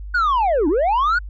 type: linear two-way sweep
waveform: sine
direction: down then up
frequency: 1501 to 277.2 to 1501 Hz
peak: -12 dBFS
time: 0.14-1.19 s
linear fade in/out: 10 ms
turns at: 0.68 s
effects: tanh soft clip ceiling -14 dBFS + added 50 Hz sine -29 dBFS peak until 1.29 s